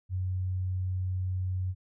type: tone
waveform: sine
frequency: 92.5 Hz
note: F#2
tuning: in tune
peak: -28 dBFS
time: 0.09-1.75 s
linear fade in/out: 50 ms
effects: none